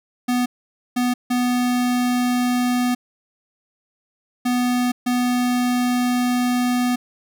square tone bursts at uneven times, 246.9 Hz, B3, in tune, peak -18 dBFS, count 5, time 0.28-0.46 / 0.96-1.14 / 1.3-2.95 / 4.45-4.92 / 5.06-6.96 s, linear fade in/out 10 ms, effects none

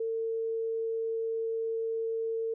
sine tone, 451.7 Hz, A4, 45 cents sharp, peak -29 dBFS, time 0-2.54 s, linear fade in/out 5 ms, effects none

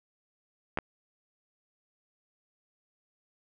clicks, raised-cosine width 0.5 ms, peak -15 dBFS, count 2, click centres 0.774 / 0.787 s, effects none

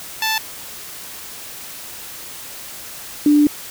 10% pulse / sine tone pair in turn, 880 / 294.8 Hz, A5 / D4, 0 / +7 cents, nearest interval octave + perfect fifth, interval 1893 cents, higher first, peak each -9 dBFS, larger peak neither, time 0.22-0.38 / 3.26-3.47 s, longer second, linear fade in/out 2 ms, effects white hiss -34 dBFS RMS until 3.7 s

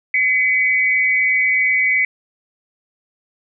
sine tone pair together, 2031 / 2254 Hz, B6 / C#7, +48 / +28 cents, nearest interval major second, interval 180 cents, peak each -16 dBFS, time 0.14-2.05 s, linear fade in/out 2 ms, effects none

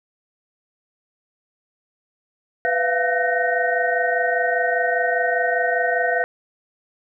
sine tone cluster, 496.9 / 678 / 703 / 1514 / 1858 Hz, B4 / E5 / F5 / F#6 / A#6, +11 / +49 / +11 / +39 / -6 cents, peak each -24 dBFS, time 2.65-6.24 s, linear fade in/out 0 ms, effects none

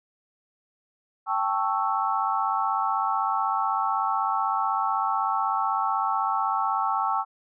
sine chord, A dominant seventh, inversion third, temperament equal, 784 / 880 / 1108.7 / 1318.5 Hz, G5 / A5 / C#6 / E6, 0 / 0 / 0 / 0 cents, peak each -28 dBFS, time 1.26-7.25 s, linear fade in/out 50 ms, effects none

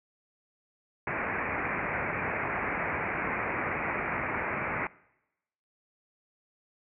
white low-pass noise, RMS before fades -32 dBFS, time 1.07-4.87 s, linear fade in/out 2 ms, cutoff 2400 Hz, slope 96 dB/octave, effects noise-tail reverb RT60 0.9 s tail -22 dB re dry + high-pass 60 Hz 12 dB/octave

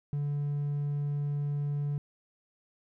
triangle tone, 144.6 Hz, D3, 27 cents flat, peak -26 dBFS, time 0.13-1.98 s, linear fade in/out 0 ms, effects tanh soft clip ceiling -22 dBFS

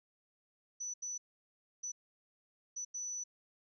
sine tone bursts at uneven times, 5960 Hz, F#8, 12 cents sharp, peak -38 dBFS, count 5, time 0.8-0.94 / 1.02-1.18 / 1.83-1.92 / 2.76-2.85 / 2.94-3.24 s, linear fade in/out 10 ms, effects none

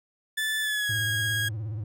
30% pulse tone with pitch glide, 1749 to 1641.3 Hz, A6 to G#6, -11 to -21 cents, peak -23 dBFS, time 0.37-1.49 s, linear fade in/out 10 ms, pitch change -110 cents, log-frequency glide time 0.61-0.96 s
triangle tone with vibrato, 108.1 Hz, A2, 30 cents flat, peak -28 dBFS, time 0.89-1.84 s, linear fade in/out 5 ms, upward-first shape sine, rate 17 Hz, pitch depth 120 cents each way
effects none

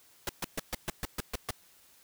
pink noise bursts, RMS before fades -33 dBFS, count 9, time 0.27-1.508 s, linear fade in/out 2 ms, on 22 ms, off 130 ms, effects white hiss -61 dBFS RMS until 2.03 s

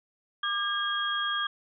sine tone cluster, 1193 / 1622 / 3275 Hz, D6 / G#6 / G#7, +27 / -41 / -25 cents, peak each -31 dBFS, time 0.43-1.47 s, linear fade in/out 5 ms, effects none

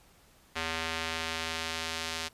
square tone with band-pass filter sweep, 81.5 Hz, E2, 19 cents flat, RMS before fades -35 dBFS, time 0.55-2.29 s, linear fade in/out 20 ms, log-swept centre 2500 to 4300 Hz, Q 0.85, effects pink hiss -61 dBFS RMS until 2.33 s + resampled to 32000 Hz

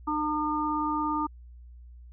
harmonic tone, 302.9 Hz, D#4, 46 cents flat, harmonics 1 / 3 / 4, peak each -30 / -30 / -30 dBFS, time 0.07-1.27 s, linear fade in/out 10 ms, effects added 60 Hz sine -45 dBFS peak until 2.12 s

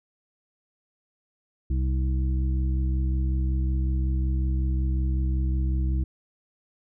harmonic tone with a mistuned harmonic, 65.41 Hz, C2, in tune, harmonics 1 / 2 / 3 / 5, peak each -22 / -32 / -37 / -37 dBFS, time 1.7-6.04 s, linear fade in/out 5 ms, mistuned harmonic 5, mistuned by -43 cents, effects none

